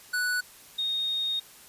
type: tone pair in turn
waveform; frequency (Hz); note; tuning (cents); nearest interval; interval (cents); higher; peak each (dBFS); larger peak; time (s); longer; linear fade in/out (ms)
square / sine; 1480 / 3711; F#6 / A#7; 0 / -9; octave + major third; 1591; second; -26 / -26; neither; 0.13-0.41 / 0.78-1.4; second; 10
effects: white hiss -51 dBFS RMS until 1.68 s + resampled to 32000 Hz